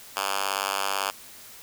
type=tone with high-pass filter; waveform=5% pulse; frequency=98 Hz; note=G2; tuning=in tune; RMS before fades=-28 dBFS; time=0.16-1.11 s; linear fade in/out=5 ms; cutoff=1000 Hz; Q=0.76; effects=white hiss -46 dBFS RMS until 1.62 s